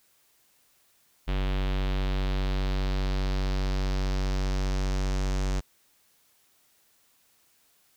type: tone with low-pass filter sweep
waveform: square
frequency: 47.53 Hz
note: F#1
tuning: 47 cents sharp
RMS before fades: -27 dBFS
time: 1.27-5.61 s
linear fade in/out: 20 ms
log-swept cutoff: 3300 to 6600 Hz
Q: 2.1
effects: white hiss -65 dBFS RMS until 7.96 s